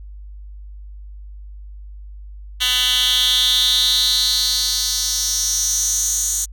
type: tone with high-pass filter sweep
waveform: 10% pulse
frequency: 250.8 Hz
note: B3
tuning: 27 cents sharp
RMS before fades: -18 dBFS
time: 2.6-6.46 s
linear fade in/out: 20 ms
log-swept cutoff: 2800 to 7100 Hz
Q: 4.9
effects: added 50 Hz sine -33 dBFS peak until 6.52 s